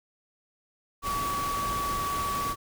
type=tone in noise; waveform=sine; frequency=1137 Hz; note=C#6; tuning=44 cents sharp; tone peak=-28 dBFS; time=1.02-2.56 s; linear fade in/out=50 ms; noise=pink; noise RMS=-35 dBFS; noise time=1.02-2.56 s; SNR=+4 dB; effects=none